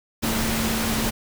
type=tone in noise; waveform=sine; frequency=223.4 Hz; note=A3; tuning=27 cents sharp; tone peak=-26 dBFS; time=0.22-1.11 s; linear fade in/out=20 ms; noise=pink; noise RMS=-25 dBFS; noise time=0.22-1.11 s; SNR=-4 dB; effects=none